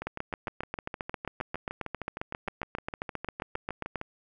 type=two click trains; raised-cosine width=0.5 ms; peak=-20 / -17 dBFS; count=27 / 30; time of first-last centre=0.02-4.014 / 0.07-3.957 s; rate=6.51 / 7.46 Hz; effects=none